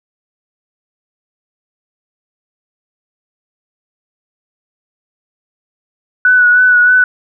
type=tone with vibrato; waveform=sine; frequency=1480 Hz; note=F#6; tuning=in tune; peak=-5 dBFS; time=6.25-7.04 s; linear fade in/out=2 ms; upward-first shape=sine; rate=3.2 Hz; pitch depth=27 cents each way; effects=none